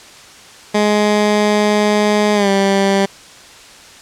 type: tone with pitch glide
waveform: 15% pulse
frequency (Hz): 209.3 to 196.42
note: G#3 to G3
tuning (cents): +14 to +4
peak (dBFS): -5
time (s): 0.74-3.06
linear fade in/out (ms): 10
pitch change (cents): -110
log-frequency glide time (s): 2.34-2.49
effects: white hiss -39 dBFS RMS until 4.01 s + low-pass 7000 Hz 12 dB/octave